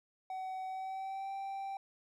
triangle tone with pitch glide, 754 to 781.9 Hz, F#5 to G5, +32 to -5 cents, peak -36 dBFS, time 0.3-1.77 s, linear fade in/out 2 ms, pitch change +63 cents, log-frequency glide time 0.66-1.32 s, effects none

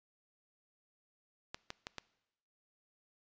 clicks, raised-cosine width 0.2 ms, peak -23 dBFS, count 4, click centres 1.545 / 1.704 / 1.869 / 1.983 s, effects noise-tail reverb RT60 0.9 s tail -21 dB re dry + resampled to 16000 Hz

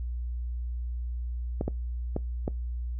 clicks, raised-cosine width 2 ms, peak -15 dBFS, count 4, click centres 1.611 / 1.68 / 2.164 / 2.479 s, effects noise-tail reverb RT60 0.2 s tail -23 dB re dry + added 60 Hz sine -30 dBFS peak until 2.99 s

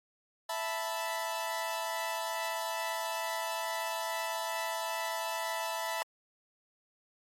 sawtooth chord, E suspended fourth, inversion none, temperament equal, 659.3 / 880 / 987.8 Hz, E5 / A5 / B5, 0 / 0 / 0 cents, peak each -34 dBFS, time 0.49-6.03 s, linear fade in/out 5 ms, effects AAC 48 kbps

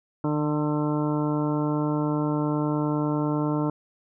harmonic tone with a mistuned harmonic, 149.9 Hz, D3, 36 cents sharp, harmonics 1 / 2 / 3 / 4 / 5 / 6 / 7 / 8 / 9, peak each -27 / -25 / -33 / -34 / -42 / -35 / -37 / -48 / -39 dBFS, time 0.24-3.7 s, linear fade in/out 2 ms, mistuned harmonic 9, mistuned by -18 cents, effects none

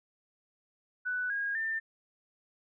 sine tone with pitch steps, 1490 / 1634.3 / 1792.5 Hz, F#6 / G#6 / A6, +12 / -28 / +32 cents, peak -30 dBFS, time 1.05-1.8 s, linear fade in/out 20 ms, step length 250 ms, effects none

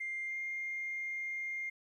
sine tone with pitch glide, 2100 to 2115 Hz, C7 to C7, +6 to +18 cents, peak -35 dBFS, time 0-1.7 s, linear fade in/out 10 ms, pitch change +12 cents, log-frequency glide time 0.27-0.37 s, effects tanh soft clip ceiling -31 dBFS + 12-bit

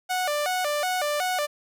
sawtooth tone with vibrato, 659.3 Hz, E5, in tune, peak -20 dBFS, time 0.09-1.47 s, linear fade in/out 20 ms, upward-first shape square, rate 2.7 Hz, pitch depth 190 cents each way, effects none

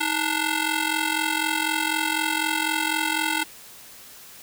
10% pulse ring-modulated tone, 590 Hz, D5, 8 cents sharp, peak -11 dBFS, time 0-3.44 s, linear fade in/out 10 ms, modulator 273 Hz, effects white hiss -45 dBFS RMS until 4.42 s

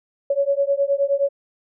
sine beating tone pair, 554.4 / 564 Hz, C#5 / C#5, 0 / +30 cents, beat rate 9.6 Hz, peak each -20 dBFS, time 0.3-1.29 s, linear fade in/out 5 ms, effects none

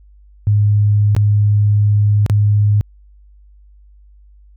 sine tone with dropouts, 103.83 Hz, G#2, in tune, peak -9 dBFS, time 0.47-2.81 s, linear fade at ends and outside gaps 0 ms, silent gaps 1.15-1.165 / 2.263-2.298 s, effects added 50 Hz sine -42 dBFS peak until 4.56 s

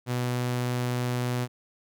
sawtooth tone, 123.47 Hz, B2, in tune, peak -22 dBFS, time 0.06-1.48 s, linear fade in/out 50 ms, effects none

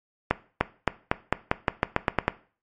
accelerating click train, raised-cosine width 0.5 ms, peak -4 dBFS, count 12, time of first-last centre 0.31-2.28 s, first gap 300 ms, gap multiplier 0.89, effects noise-tail reverb RT60 0.4 s tail -17 dB re dry + MP3 48 kbps

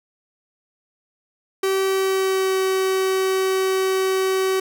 45% pulse tone with pitch glide, 384.8 to 379.9 Hz, G4 to F#4, -32 to +46 cents, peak -18 dBFS, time 1.63-4.6 s, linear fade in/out 5 ms, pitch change -22 cents, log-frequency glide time 1.83-2.57 s, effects none

